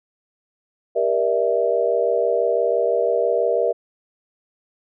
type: chord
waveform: sine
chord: E half-diminished seventh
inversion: first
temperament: just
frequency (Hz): 395.6 / 474.7 / 593.3 / 659.3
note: G4 / Bb4 / D5 / E5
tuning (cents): +16 / +31 / +18 / 0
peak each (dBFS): -25 / -20 / -23 / -22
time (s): 0.95-3.73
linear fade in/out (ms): 20
effects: none